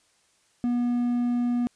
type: tone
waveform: triangle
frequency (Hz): 242.1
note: B3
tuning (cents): -34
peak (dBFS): -20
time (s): 0.64-1.67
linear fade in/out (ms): 0
effects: white hiss -65 dBFS RMS until 1.75 s + resampled to 22050 Hz